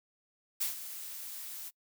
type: noise with ADSR envelope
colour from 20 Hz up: blue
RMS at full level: -31 dBFS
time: 0.6-1.71 s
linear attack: 14 ms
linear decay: 130 ms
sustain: -12 dB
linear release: 34 ms
effects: noise-tail reverb RT60 0.1 s tail -25 dB re dry